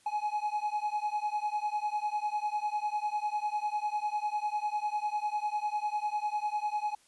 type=beating tone pair; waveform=triangle; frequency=836 / 846 Hz; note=G#5 / G#5; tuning=+11 / +32 cents; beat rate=10 Hz; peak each=-31 dBFS; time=0.06-6.95 s; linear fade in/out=5 ms; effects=white hiss -64 dBFS RMS until 7.07 s + resampled to 24000 Hz